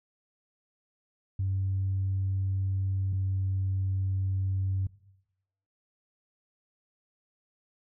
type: tone pair in turn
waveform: sine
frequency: 96 / 95.56 Hz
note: G2 / G2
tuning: -36 / -44 cents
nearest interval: unison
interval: 8 cents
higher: first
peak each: -25 dBFS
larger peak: neither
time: 1.39-3.13 / 3.13-4.87 s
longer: neither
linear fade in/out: 5 ms
effects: noise-tail reverb RT60 0.9 s tail -21 dB re dry + tanh soft clip ceiling -22 dBFS